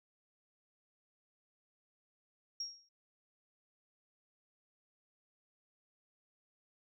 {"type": "tone with exponential decay", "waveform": "sine", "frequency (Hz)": 5588, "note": "F8", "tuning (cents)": 0, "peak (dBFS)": -34, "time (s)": [2.6, 2.89], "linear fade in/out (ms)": 5, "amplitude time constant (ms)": 63, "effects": ["tanh soft clip ceiling -30 dBFS"]}